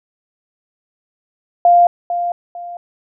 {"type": "tone with echo", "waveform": "sine", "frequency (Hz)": 698.5, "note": "F5", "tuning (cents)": 0, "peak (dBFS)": -6, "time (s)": [1.65, 1.87], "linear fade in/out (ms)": 2, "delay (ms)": 450, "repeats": 2, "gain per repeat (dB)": -10, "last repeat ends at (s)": 2.77, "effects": []}